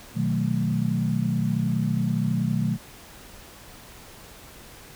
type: chord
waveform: sine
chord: B dominant seventh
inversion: none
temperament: equal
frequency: 123.47 / 155.56 / 185 / 220 Hz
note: B2 / D#3 / F#3 / A3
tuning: 0 / 0 / 0 / 0 cents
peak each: -27 dBFS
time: 0.14-2.78 s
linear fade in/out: 50 ms
effects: pink hiss -46 dBFS RMS until 4.95 s